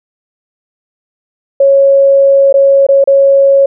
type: tone with dropouts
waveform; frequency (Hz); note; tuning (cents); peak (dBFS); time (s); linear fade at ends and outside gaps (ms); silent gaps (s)
sine; 551; C#5; -11; -3; 1.6-3.66; 5; 2.527-2.54 / 2.867-2.887 / 3.041-3.074
effects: none